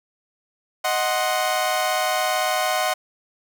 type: chord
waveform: sawtooth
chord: C diminished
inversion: first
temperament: equal with one note detuned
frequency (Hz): 622.3 / 740 / 1050.7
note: Eb5 / Gb5 / C6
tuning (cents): 0 / 0 / +7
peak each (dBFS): -21 / -19 / -23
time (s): 0.84-2.94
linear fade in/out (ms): 10
effects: none